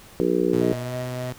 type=harmonic tone; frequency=60.2 Hz; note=B1; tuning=44 cents flat; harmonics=3 / 4 / 5 / 6 / 7 / 8; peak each=-27 / -32 / -25 / -23 / -24 / -28 dBFS; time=0.2-0.73 s; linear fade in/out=0 ms
type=tone with pitch glide; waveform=sawtooth; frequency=120.2 to 125.23 Hz; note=B2 to B2; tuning=-46 to +24 cents; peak=-25 dBFS; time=0.53-1.33 s; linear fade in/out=5 ms; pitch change=+70 cents; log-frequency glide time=0.77-0.95 s
type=tone with tremolo; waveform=triangle; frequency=631 Hz; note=D#5; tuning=24 cents sharp; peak=-28 dBFS; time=0.61-1.31 s; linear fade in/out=10 ms; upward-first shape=sine; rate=3.3 Hz; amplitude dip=45%
effects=pink hiss -47 dBFS RMS until 1.38 s